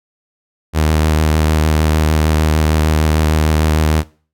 sawtooth tone with vibrato, 77.7 Hz, D#2, 2 cents flat, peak -7 dBFS, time 0.73-4.04 s, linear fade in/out 50 ms, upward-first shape sine, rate 6.6 Hz, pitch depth 21 cents each way, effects noise-tail reverb RT60 0.4 s tail -21 dB re dry

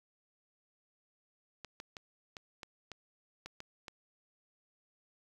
clicks, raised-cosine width 0.2 ms, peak -27 dBFS, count 9, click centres 1.647 / 1.801 / 1.968 / 2.368 / 2.632 / 2.917 / 3.46 / 3.604 / 3.882 s, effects 9-bit

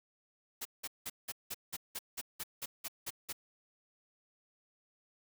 white noise bursts, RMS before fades -40 dBFS, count 13, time 0.61-3.329 s, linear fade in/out 10 ms, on 43 ms, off 180 ms, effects none

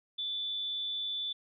sine tone with amplitude modulation, 3502 Hz, A7, 9 cents flat, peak -31 dBFS, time 0.18-1.33 s, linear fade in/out 10 ms, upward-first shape sine, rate 287 Hz, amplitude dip 35%, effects none

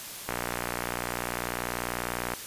click train, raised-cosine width 0.5 ms, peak -14 dBFS, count 124, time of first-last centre 0.29-2.337 s, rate 60.1 Hz, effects white hiss -40 dBFS RMS until 2.46 s + resampled to 32000 Hz

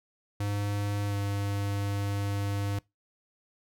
square tone with pitch glide, 102 to 100.65 Hz, G#2 to G2, -31 to +46 cents, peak -29 dBFS, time 0.4-2.79 s, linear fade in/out 5 ms, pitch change -23 cents, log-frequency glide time 1.07-1.15 s, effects noise-tail reverb RT60 0.2 s tail -23 dB re dry

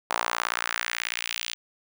sawtooth tone with high-pass filter sweep, 58.27 Hz, A#1, in tune, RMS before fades -30 dBFS, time 0.1-1.54 s, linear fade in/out 0 ms, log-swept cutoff 880 to 3200 Hz, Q 1.8, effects none

